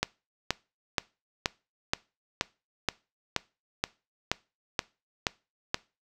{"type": "click train", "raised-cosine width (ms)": 0.2, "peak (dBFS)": -7, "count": 13, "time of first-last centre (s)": [0.03, 5.744], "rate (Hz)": 2.1, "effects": ["noise-tail reverb RT60 0.3 s tail -22 dB re dry"]}